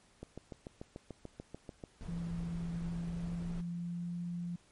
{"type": "click train", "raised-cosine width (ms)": 2, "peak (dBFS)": -30, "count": 12, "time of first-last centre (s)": [0.23, 1.838], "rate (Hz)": 6.84}
{"type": "noise", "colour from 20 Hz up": "brown", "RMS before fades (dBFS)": -45, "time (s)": [2.01, 3.61], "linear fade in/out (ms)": 0}
{"type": "tone with pitch glide", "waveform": "sine", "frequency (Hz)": [169.4, 173.56], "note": ["E3", "F3"], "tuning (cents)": [48, -10], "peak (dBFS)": -36, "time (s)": [2.08, 4.56], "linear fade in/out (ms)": 5, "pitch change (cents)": 42, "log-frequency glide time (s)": [2.8, 4.15]}
{"effects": ["pink hiss -66 dBFS RMS until 4.71 s", "MP3 48 kbps"]}